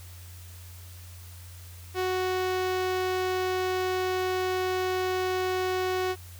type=tone with notch filter; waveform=sawtooth; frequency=370 Hz; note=F#4; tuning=in tune; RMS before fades=-28 dBFS; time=1.94-6.16 s; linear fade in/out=50 ms; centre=10000 Hz; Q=0.59; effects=added 88 Hz sine -43 dBFS peak until 6.39 s + white hiss -51 dBFS RMS until 6.39 s